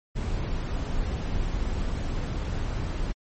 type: noise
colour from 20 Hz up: brown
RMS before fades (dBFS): -28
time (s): 0.15-3.13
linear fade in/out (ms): 20
effects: MP3 32 kbps